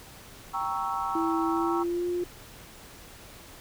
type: chord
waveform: sine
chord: G diminished seventh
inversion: none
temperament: equal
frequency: 784 / 932.3 / 1108.7 / 1318.5 Hz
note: G5 / Bb5 / Db6 / Fb6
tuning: 0 / 0 / 0 / 0 cents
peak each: -33 dBFS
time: 0.53-1.84 s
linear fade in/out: 20 ms
type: tone with pitch glide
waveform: sine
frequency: 329.4 to 353 Hz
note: E4 to F4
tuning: -1 to +19 cents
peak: -26 dBFS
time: 1.15-2.24 s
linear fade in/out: 5 ms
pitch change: +120 cents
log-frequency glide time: 1.47-2.07 s
effects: pink hiss -48 dBFS RMS until 3.6 s